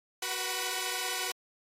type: tone cluster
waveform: 5% pulse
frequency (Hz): 371.1 / 484.9 / 753 / 1001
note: F#4 / B4 / F#5 / B5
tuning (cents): +5 / -32 / +30 / +23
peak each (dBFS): -26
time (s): 0.22-1.32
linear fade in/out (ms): 5
effects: AAC 48 kbps